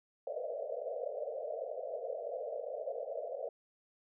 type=band-pass noise; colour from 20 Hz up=white; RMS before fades=-40 dBFS; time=0.27-3.49 s; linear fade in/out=2 ms; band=460 to 670 Hz; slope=96 dB/octave; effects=none